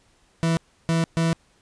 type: tone bursts at uneven times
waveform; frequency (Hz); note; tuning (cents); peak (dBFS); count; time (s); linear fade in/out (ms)
40% pulse; 164.81; E3; 0; -18; 3; 0.43-0.57 / 0.89-1.04 / 1.17-1.33; 0
effects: pink hiss -61 dBFS RMS until 1.61 s + resampled to 22050 Hz